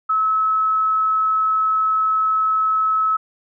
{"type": "tone", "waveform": "sine", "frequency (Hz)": 1294, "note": "E6", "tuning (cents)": -32, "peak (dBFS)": -15, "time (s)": [0.09, 3.17], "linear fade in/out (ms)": 10, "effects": []}